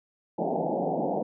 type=band-pass noise; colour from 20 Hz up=white; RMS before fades=-28 dBFS; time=0.38-1.23 s; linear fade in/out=10 ms; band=150 to 850 Hz; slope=96 dB/octave; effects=none